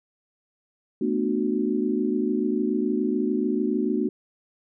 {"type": "chord", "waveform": "sine", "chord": "B minor seventh", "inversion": "third", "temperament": "equal with one note detuned", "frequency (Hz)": [220, 246.9, 299.8, 370], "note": ["A3", "B3", "D4", "F#4"], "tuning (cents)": [0, 0, 36, 0], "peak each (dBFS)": -27, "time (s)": [1.01, 4.09], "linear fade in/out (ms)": 5, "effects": []}